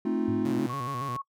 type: chord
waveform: triangle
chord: F dominant seventh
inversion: first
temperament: equal with one note detuned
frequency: 220 / 263.3 / 311.1 / 349.2 Hz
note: A3 / C4 / Eb4 / F4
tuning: 0 / +11 / 0 / 0 cents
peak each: -28 / -28 / -29 / -29 dBFS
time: 0.05-0.67 s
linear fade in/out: 5 ms
type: tone with exponential decay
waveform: sine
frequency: 106.9 Hz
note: A2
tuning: 49 cents flat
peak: -30 dBFS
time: 0.28-0.84 s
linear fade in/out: 5 ms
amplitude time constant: 120 ms
type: tone with vibrato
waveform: sawtooth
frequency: 130.81 Hz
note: C3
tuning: in tune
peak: -30 dBFS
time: 0.45-1.17 s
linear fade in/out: 5 ms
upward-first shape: square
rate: 7.1 Hz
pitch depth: 120 cents each way
type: tone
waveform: sine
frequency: 1103 Hz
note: C#6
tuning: 9 cents flat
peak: -32 dBFS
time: 0.69-1.22 s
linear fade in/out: 10 ms
effects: noise-tail reverb RT60 0.1 s tail -23 dB re dry